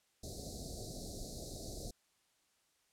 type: band-stop noise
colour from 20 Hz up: pink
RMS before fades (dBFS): -45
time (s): 0.23-1.91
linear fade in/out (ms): 5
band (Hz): 730 to 3900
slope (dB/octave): 96
effects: white hiss -75 dBFS RMS until 2.92 s + low-pass 10000 Hz 12 dB/octave